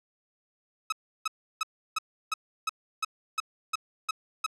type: tone bursts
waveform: sawtooth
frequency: 1282 Hz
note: E6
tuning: 49 cents flat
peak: -22 dBFS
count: 11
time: 0.9-4.464 s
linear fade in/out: 5 ms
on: 24 ms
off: 330 ms
effects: low-pass 9000 Hz 12 dB/octave